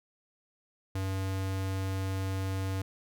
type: tone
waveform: square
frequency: 95.7 Hz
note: G2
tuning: 41 cents flat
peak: -31 dBFS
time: 0.95-2.82 s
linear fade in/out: 5 ms
effects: none